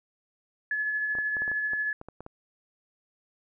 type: tone with tremolo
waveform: sine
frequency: 1710 Hz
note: A6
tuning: 50 cents flat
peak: -25 dBFS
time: 0.71-1.93 s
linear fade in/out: 2 ms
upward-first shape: sine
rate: 13 Hz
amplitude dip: 30%
type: clicks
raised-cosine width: 1 ms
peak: -27 dBFS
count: 11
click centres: 1.152 / 1.186 / 1.368 / 1.42 / 1.479 / 1.516 / 1.734 / 2.014 / 2.086 / 2.206 / 2.264 s
effects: none